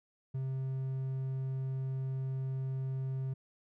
triangle tone, 132.5 Hz, C3, 22 cents sharp, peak -31 dBFS, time 0.34-3.34 s, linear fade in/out 10 ms, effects none

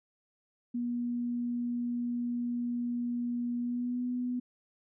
sine tone with pitch glide, 240.8 to 247.4 Hz, B3 to B3, -44 to +3 cents, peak -30 dBFS, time 0.74-4.4 s, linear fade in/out 10 ms, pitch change +47 cents, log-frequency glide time 3.59-4.04 s, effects none

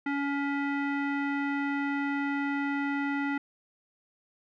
square tone with low-pass filter, 281.9 Hz, C#4, 29 cents sharp, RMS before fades -30 dBFS, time 0.06-3.38 s, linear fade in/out 5 ms, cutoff 1900 Hz, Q 3.1, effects none

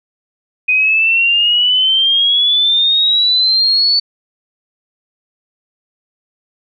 sine exponential sweep, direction up, 2489 to 4494 Hz, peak -9 dBFS, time 0.68-4 s, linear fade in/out 10 ms, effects none

